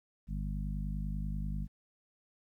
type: harmonic tone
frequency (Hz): 50.2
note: G1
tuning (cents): +42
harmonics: 1 / 2 / 3 / 4 / 5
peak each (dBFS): -35 / -47 / -40 / -42 / -51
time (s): 0.27-1.68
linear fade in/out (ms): 50
effects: 12-bit